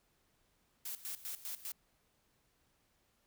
blue noise with tremolo, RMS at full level -42 dBFS, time 0.85-1.72 s, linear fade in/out 5 ms, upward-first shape square, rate 5 Hz, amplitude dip 80%, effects pink hiss -75 dBFS RMS until 3.26 s

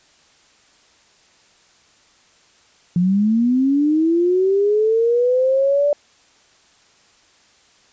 sine linear sweep, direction up, 171.3 to 587.3 Hz, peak -13 dBFS, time 2.96-5.93 s, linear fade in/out 2 ms, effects white hiss -54 dBFS RMS until 7.92 s + resampled to 16000 Hz

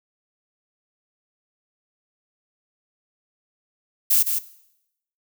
violet noise with echo, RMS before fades -17 dBFS, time 4.1-4.23 s, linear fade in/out 10 ms, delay 160 ms, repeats 1, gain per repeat -6 dB, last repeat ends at 4.39 s, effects noise-tail reverb RT60 0.8 s tail -17 dB re dry

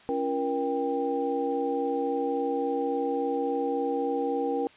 sine tone cluster, 278.2 / 341.8 / 474.6 / 793 Hz, C#4 / F4 / A#4 / G5, +6 / -37 / +31 / +20 cents, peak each -31 / -36 / -28 / -32 dBFS, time 0.09-4.67 s, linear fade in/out 0 ms, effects white hiss -54 dBFS RMS until 4.76 s + resampled to 8000 Hz

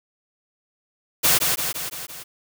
white noise with echo, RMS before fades -17 dBFS, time 1.23-1.39 s, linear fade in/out 20 ms, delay 170 ms, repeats 5, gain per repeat -4 dB, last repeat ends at 2.24 s, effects none

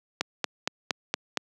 click train, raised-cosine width 0.2 ms, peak -7 dBFS, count 6, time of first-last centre 0.21-1.373 s, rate 4.3 Hz, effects high-pass 200 Hz 12 dB/octave

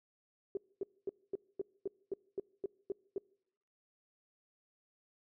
sine tone bursts, 392 Hz, G4, in tune, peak -33 dBFS, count 11, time 0.55-3.181 s, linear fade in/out 2 ms, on 21 ms, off 240 ms, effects noise-tail reverb RT60 0.8 s tail -26 dB re dry

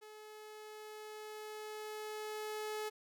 sawtooth tone with level ramp, 427.9 Hz, A4, 48 cents flat, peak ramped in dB -48 to -34 dBFS, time 0.01-2.9 s, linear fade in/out 20 ms, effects none

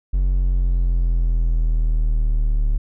triangle exponential sweep, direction down, 46.25 to 36.71 Hz, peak -13 dBFS, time 0.13-2.78 s, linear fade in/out 10 ms, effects none

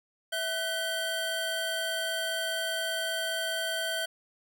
square tone cluster, 654 / 1511 / 3155 Hz, E5 / F#6 / G7, -14 / +36 / +10 cents, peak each -35 / -34 / -35 dBFS, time 0.32-4.06 s, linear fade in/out 10 ms, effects none

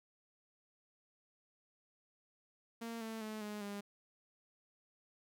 sawtooth tone with pitch steps, 230.2 / 223 / 216 / 209.3 / 202.7 Hz, A#3 / A3 / A3 / G#3 / G#3, -22 / +23 / -32 / +14 / -42 cents, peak -38 dBFS, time 2.81-3.81 s, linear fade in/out 10 ms, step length 200 ms, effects none

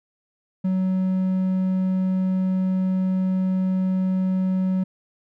triangle tone, 187 Hz, F#3, 19 cents sharp, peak -17 dBFS, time 0.64-4.84 s, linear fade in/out 10 ms, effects none

